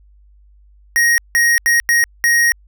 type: tone bursts at uneven times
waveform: square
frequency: 1877 Hz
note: A#6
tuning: 11 cents sharp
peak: -11 dBFS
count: 5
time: 0.96-1.18 / 1.35-1.58 / 1.66-1.8 / 1.89-2.04 / 2.24-2.52 s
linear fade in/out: 0 ms
effects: added 50 Hz sine -45 dBFS peak until 2.67 s